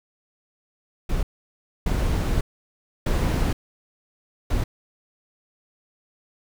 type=noise bursts at uneven times; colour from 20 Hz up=brown; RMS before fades=-22 dBFS; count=4; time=1.09-1.23 / 1.86-2.41 / 3.06-3.53 / 4.5-4.64 s; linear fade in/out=5 ms; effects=none

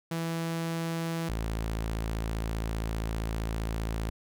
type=tone pair in turn; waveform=sawtooth; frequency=165.4 / 55.2 Hz; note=E3 / A1; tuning=+6 / +6 cents; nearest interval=octave + perfect fifth; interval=1900 cents; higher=first; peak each=-26 dBFS; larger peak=neither; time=0.11-1.29 / 1.29-4.1 s; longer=second; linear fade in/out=5 ms; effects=none

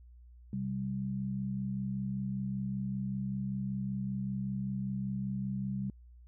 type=tone pair together; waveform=sine; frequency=130.81 / 196 Hz; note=C3 / G3; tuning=0 / 0 cents; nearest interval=perfect fifth; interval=700 cents; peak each=-37 / -34 dBFS; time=0.53-5.9 s; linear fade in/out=2 ms; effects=added 60 Hz sine -52 dBFS peak until 6.27 s

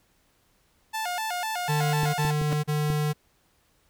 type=tone with vibrato; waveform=sawtooth; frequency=792 Hz; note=G5; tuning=18 cents sharp; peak=-24 dBFS; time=0.93-2.32 s; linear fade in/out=20 ms; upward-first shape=square; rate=4 Hz; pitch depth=180 cents each way
type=tone bursts; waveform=square; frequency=150 Hz; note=D3; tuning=37 cents sharp; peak=-24 dBFS; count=3; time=1.68-3.134 s; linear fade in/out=20 ms; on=460 ms; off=37 ms
type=clicks; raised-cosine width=3 ms; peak=-19 dBFS; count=4; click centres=2.033 / 2.25 / 2.415 / 2.902 s
type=tone with exponential growth; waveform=35% pulse; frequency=144 Hz; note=D3; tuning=34 cents flat; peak=-21 dBFS; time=2.45-2.53 s; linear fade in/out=0 ms; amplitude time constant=16 ms
effects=pink hiss -66 dBFS RMS until 3.89 s

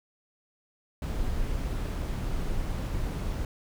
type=noise; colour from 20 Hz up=brown; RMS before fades=-30 dBFS; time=1.02-3.45 s; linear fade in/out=2 ms; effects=none

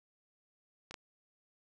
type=clicks; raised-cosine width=0.2 ms; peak=-28 / -25 dBFS; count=2; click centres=0.91 / 0.942 s; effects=none

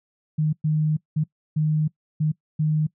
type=tone bursts at uneven times; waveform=sine; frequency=154 Hz; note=D#3; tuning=17 cents flat; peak=-18 dBFS; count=6; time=0.38-0.53 / 0.64-0.97 / 1.16-1.24 / 1.56-1.88 / 2.2-2.32 / 2.59-2.87 s; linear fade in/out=10 ms; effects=noise-tail reverb RT60 0.1 s tail -22 dB re dry

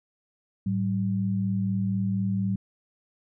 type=tone pair together; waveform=sine; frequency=107.77 / 191.9 Hz; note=A2 / G3; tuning=-35 / -37 cents; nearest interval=minor seventh; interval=998 cents; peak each=-28 / -25 dBFS; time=0.66-2.56 s; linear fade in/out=5 ms; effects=none

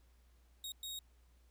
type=tone bursts at uneven times; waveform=sawtooth; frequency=3760 Hz; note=A#7; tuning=14 cents sharp; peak=-39 dBFS; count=2; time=0.64-0.72 / 0.83-0.99 s; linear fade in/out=2 ms; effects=added 60 Hz sine -64 dBFS peak until 1.5 s + pink hiss -75 dBFS RMS until 1.5 s

